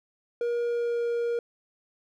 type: tone with pitch glide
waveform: triangle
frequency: 475.1 to 471.8 Hz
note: A#4 to A#4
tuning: +33 to +21 cents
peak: -23 dBFS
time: 0.41-1.39 s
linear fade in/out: 2 ms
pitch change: -12 cents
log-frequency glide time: 0.63-1.06 s
effects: none